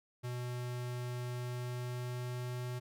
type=tone with pitch glide; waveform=square; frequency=123.2 to 124.06 Hz; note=B2 to B2; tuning=-4 to +8 cents; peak=-38 dBFS; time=0.23-2.8 s; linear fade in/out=20 ms; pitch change=+12 cents; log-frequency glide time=1.31-2.66 s; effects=none